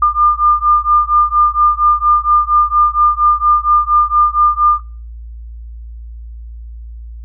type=beating tone pair; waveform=sine; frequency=1201 / 1205.3 Hz; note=D6 / D6; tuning=+38 / +45 cents; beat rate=4.3 Hz; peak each=-12 dBFS; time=0.02-4.8 s; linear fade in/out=5 ms; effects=noise-tail reverb RT60 0.4 s tail -22 dB re dry + added 57 Hz sine -27 dBFS peak until 7.24 s